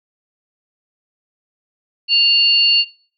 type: tone pair together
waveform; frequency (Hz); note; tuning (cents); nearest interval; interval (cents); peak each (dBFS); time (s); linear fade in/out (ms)
sine; 2794 / 4427; F7 / C#8; 0 / -3; minor sixth; 797; -13; 2.08-2.85; 50
effects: noise-tail reverb RT60 0.5 s tail -22 dB re dry